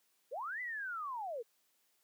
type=linear two-way sweep; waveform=sine; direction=up then down; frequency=428.7 to 2027 to 428.7 Hz; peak=-38 dBFS; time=0.31-1.43 s; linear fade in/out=20 ms; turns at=0.61 s; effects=white hiss -75 dBFS RMS until 2.03 s + high-pass 200 Hz 12 dB/octave